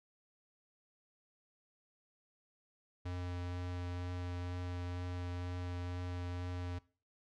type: tone with vibrato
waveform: square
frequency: 89.1 Hz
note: F2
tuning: 35 cents sharp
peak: -39 dBFS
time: 3.05-6.79 s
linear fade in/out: 10 ms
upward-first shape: triangle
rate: 2.1 Hz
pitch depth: 11 cents each way
effects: noise-tail reverb RT60 0.4 s tail -21 dB re dry + low-pass 5000 Hz 12 dB/octave